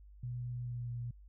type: tone with pitch glide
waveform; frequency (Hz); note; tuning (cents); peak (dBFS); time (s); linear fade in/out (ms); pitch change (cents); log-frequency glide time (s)
sine; 122.6 to 120.08; B2 to B2; -12 to -48; -37; 0.23-1.11; 5; -36; 0.58-0.91
effects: added 50 Hz sine -53 dBFS peak until 1.28 s